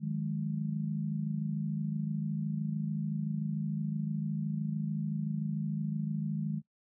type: tone cluster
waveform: sine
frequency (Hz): 155.4 / 181.4 / 208.9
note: D#3 / F#3 / G#3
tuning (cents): -2 / -34 / +10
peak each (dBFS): -33 / -40 / -35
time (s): 0-6.62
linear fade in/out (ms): 50
effects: noise-tail reverb RT60 0.1 s tail -20 dB re dry